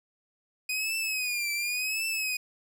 sawtooth tone with vibrato, 2489 Hz, D#7, in tune, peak -25 dBFS, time 0.69-2.37 s, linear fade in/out 5 ms, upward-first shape triangle, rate 0.91 Hz, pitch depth 120 cents each way, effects none

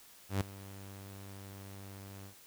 sawtooth tone with ADSR envelope, 98 Hz, G2, in tune, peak -24 dBFS, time 0.29-2.35 s, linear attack 120 ms, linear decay 8 ms, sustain -19 dB, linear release 100 ms, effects white hiss -58 dBFS RMS until 2.46 s

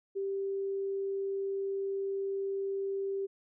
sine tone, 392 Hz, G4, in tune, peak -31 dBFS, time 0.15-3.27 s, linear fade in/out 20 ms, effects none

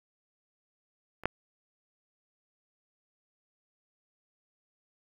clicks, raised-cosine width 0.5 ms, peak -30 / -10 dBFS, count 2, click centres 1.236 / 1.256 s, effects 8-bit

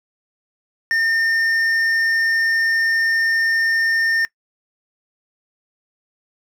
triangle tone with hard clipping, 1815 Hz, A#6, 47 cents flat, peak -17 dBFS, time 0.91-4.25 s, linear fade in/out 0 ms, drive 9 dB, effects noise-tail reverb RT60 0.1 s tail -21 dB re dry

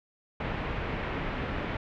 pink low-pass noise, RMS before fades -33 dBFS, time 0.4-1.77 s, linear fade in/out 5 ms, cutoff 2700 Hz, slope 24 dB/octave, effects none

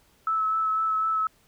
sine tone with vibrato, 1303 Hz, E6, 20 cents flat, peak -22 dBFS, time 0.27-1.27 s, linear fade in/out 2 ms, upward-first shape sine, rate 4 Hz, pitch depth 15 cents each way, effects pink hiss -62 dBFS RMS until 1.47 s

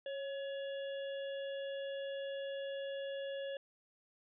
harmonic tone with a mistuned harmonic, 565 Hz, C#5, 33 cents sharp, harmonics 1 / 3 / 5 / 6, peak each -39 / -51 / -54 / -54 dBFS, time 0.06-3.57 s, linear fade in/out 2 ms, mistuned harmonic 1, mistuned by -48 cents, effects none

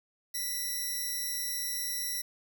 5% pulse tone pair together, 1975.5 / 5588 Hz, B6 / F8, 0 / 0 cents, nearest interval octave + tritone, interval 1800 cents, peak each -26 / -28 dBFS, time 0.34-2.22 s, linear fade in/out 10 ms, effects none

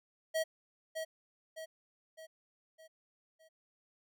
square tone with echo, 640 Hz, D#5, 49 cents sharp, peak -31 dBFS, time 0.34-0.44 s, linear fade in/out 20 ms, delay 610 ms, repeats 5, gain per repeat -6 dB, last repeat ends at 3.49 s, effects none

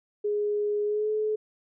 sine tone with pitch glide, 415.6 to 429 Hz, G#4 to A4, +1 to -44 cents, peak -24 dBFS, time 0.24-1.36 s, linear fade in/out 10 ms, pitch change +55 cents, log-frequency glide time 0.85-1.1 s, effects none

